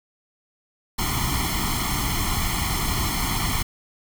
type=noise with comb filter; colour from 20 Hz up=pink; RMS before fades=-24 dBFS; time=0.98-3.63 s; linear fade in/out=10 ms; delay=0.94 ms; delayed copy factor=+1; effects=none